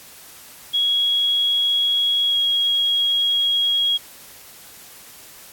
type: tone with pitch glide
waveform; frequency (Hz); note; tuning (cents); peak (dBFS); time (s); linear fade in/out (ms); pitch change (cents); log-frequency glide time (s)
sine; 3322 to 3297; G#7 to G#7; 0 to -13; -16; 0.73-3.98; 20; -13; 2.26-2.39
effects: white hiss -43 dBFS RMS until 5.52 s + AAC 64 kbps